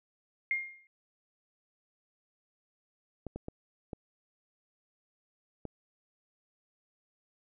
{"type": "tone with exponential decay", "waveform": "sine", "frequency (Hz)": 2124, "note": "C7", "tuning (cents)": 25, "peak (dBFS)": -25, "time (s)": [0.51, 0.87], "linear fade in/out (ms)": 1, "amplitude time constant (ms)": 78}
{"type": "clicks", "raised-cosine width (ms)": 2, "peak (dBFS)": -25, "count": 5, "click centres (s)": [3.267, 3.36, 3.484, 3.932, 5.653]}
{"effects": []}